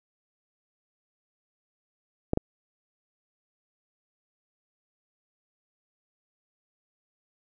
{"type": "clicks", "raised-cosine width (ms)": 2, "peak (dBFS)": -10, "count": 2, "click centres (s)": [2.334, 2.374], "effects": []}